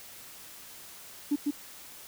sine tone with echo, 290 Hz, D4, 22 cents flat, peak -22 dBFS, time 1.31-1.36 s, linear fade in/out 10 ms, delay 150 ms, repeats 1, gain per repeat -2 dB, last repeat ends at 1.51 s, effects tanh soft clip ceiling -19 dBFS + white hiss -48 dBFS RMS until 2.07 s

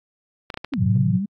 clicks, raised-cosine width 0.3 ms, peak -14 dBFS, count 5, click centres 0.502 / 0.542 / 0.574 / 0.646 / 0.737 s
sine linear two-way sweep, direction down then up, 310.7 to 83.3 to 209.4 Hz, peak -22 dBFS, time 0.72-1.26 s, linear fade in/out 10 ms, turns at 0.83 s
sine chord, F# diminished, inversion first, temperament equal, 110 / 130.81 / 185 Hz, A2 / C3 / F#3, 0 / 0 / 0 cents, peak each -22 / -23 / -21 dBFS, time 0.77-1.2 s, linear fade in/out 50 ms
effects AAC 48 kbps

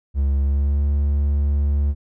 triangle tone with pitch glide, 69.3 to 71.7 Hz, C#2 to D2, 0 to -41 cents, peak -14 dBFS, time 0.14-1.95 s, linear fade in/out 50 ms, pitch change +59 cents, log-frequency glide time 0.42-0.83 s, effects none

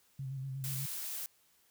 sine tone with vibrato, 134 Hz, C3, 42 cents sharp, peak -37 dBFS, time 0.19-0.86 s, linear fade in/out 5 ms, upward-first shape square, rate 8.3 Hz, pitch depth 34 cents each way
blue noise, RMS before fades -40 dBFS, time 0.64-1.26 s, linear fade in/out 0 ms
effects white hiss -69 dBFS RMS until 1.7 s

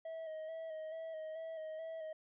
triangle tone with vibrato, 639 Hz, D#5, 46 cents sharp, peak -40 dBFS, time 0.05-2.13 s, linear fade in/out 5 ms, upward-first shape square, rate 2.3 Hz, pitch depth 28 cents each way, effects resampled to 8000 Hz

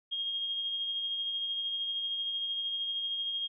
sine tone with tremolo, 3245 Hz, G#7, 41 cents flat, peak -30 dBFS, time 0.11-3.48 s, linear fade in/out 20 ms, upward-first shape sine, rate 13 Hz, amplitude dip 30%, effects none

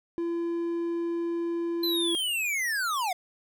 triangle tone, 339.2 Hz, E4, 50 cents sharp, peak -25 dBFS, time 0.18-2.15 s, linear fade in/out 0 ms
square linear sweep, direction down, 4109 to 686 Hz, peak -27 dBFS, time 1.83-3.13 s, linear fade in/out 5 ms
effects none

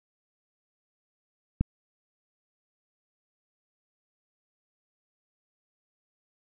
click, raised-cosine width 5 ms, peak -11 dBFS, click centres 1.61 s, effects none

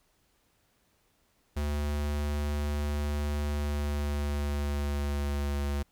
square tone with pitch glide, 73.42 to 71.33 Hz, D2 to D2, 0 to -50 cents, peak -29 dBFS, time 1.56-5.83 s, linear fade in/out 10 ms, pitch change -50 cents, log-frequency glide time 3.42-5.6 s, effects pink hiss -70 dBFS RMS until 5.91 s

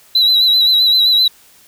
sine tone with vibrato, 3951 Hz, B7, in tune, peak -6 dBFS, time 0.15-1.28 s, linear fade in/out 5 ms, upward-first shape sine, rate 7.7 Hz, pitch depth 49 cents each way, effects tanh soft clip ceiling -7 dBFS + white hiss -47 dBFS RMS until 1.67 s

